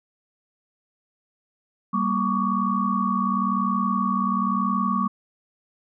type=tone cluster; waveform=sine; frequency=195.4 / 234.3 / 1122 / 1183 Hz; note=G3 / A#3 / C#6 / D6; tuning=-5 / +9 / +21 / +12 cents; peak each=-25 / -27 / -24 / -29 dBFS; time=1.93-5.08 s; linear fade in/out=10 ms; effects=none